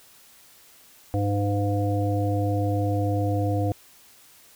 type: harmonic tone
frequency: 101.5 Hz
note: G#2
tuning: 39 cents flat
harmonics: 1 / 3 / 5 / 7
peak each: -23 / -28 / -30 / -31 dBFS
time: 1.14-3.72 s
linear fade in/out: 0 ms
effects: white hiss -53 dBFS RMS until 4.55 s